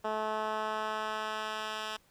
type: tone with band-pass filter sweep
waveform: 10% pulse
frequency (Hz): 216.2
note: A3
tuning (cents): -30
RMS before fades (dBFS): -35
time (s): 0.04-1.97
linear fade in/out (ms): 10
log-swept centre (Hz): 750 to 2800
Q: 0.85
effects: pink hiss -66 dBFS RMS until 2.1 s